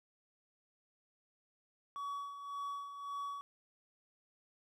triangle tone with tremolo, 1131 Hz, C#6, 34 cents sharp, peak -36 dBFS, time 1.96-3.41 s, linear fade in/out 0 ms, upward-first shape sine, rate 1.8 Hz, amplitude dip 60%, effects none

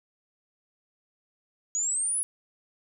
sine exponential sweep, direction up, 6700 to 10548 Hz, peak -25 dBFS, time 1.75-2.23 s, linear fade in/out 0 ms, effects none

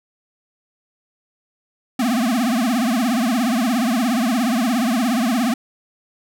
square tone with vibrato, 239 Hz, A#3, 43 cents sharp, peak -17 dBFS, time 1.99-5.54 s, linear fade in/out 5 ms, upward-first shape triangle, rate 17 Hz, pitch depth 230 cents each way, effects none

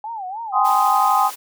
sine tone with vibrato, 825 Hz, G#5, 12 cents flat, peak -26 dBFS, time 0.04-0.71 s, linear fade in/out 2 ms, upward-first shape sine, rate 3.3 Hz, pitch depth 210 cents each way
sine chord, Ab major seventh, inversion third, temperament just, 778.7 / 830.6 / 1038.3 / 1245.9 Hz, G5 / Ab5 / C6 / Eb6, -12 / 0 / -14 / +2 cents, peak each -19 dBFS, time 0.52-1.31 s, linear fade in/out 50 ms
white high-pass noise, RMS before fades -34 dBFS, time 0.64-1.36 s, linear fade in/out 20 ms, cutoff 310 Hz, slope 12 dB/octave
effects none

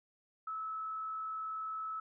sine tone with frequency modulation, 1300 Hz, E6, 24 cents flat, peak -37 dBFS, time 0.47-2 s, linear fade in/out 5 ms, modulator 58.5 Hz, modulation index 0.26, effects none

